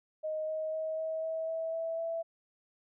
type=tone with pitch steps; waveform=sine; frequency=623 / 628.4 / 633.9 / 639.4 / 645 / 650.6 / 656.2 / 662 Hz; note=D#5 / D#5 / D#5 / D#5 / E5 / E5 / E5 / E5; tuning=+2 / +17 / +32 / +47 / -38 / -23 / -8 / +7 cents; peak=-32 dBFS; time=0.23-2.23 s; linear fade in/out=20 ms; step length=250 ms; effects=none